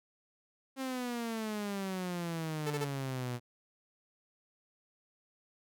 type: exponential sweep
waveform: sawtooth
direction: down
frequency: 268.9 to 120 Hz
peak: -31 dBFS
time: 0.76-3.4 s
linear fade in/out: 50 ms
type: tone bursts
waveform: sawtooth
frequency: 440 Hz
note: A4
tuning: in tune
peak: -30 dBFS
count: 3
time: 2.66-2.85 s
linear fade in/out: 10 ms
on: 46 ms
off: 26 ms
effects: none